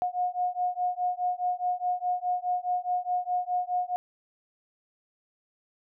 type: beating tone pair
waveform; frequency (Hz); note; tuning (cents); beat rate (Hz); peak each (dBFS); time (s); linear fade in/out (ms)
sine; 719 / 723.8; F#5 / F#5; -50 / -38; 4.8; -29; 0.02-3.96; 0
effects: none